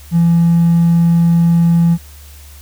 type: tone with hard clipping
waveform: triangle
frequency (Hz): 169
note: E3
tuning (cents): +43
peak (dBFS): -8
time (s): 0.11-1.98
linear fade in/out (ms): 50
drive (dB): 4
effects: added 72 Hz sine -35 dBFS peak until 2.61 s + white hiss -42 dBFS RMS until 2.61 s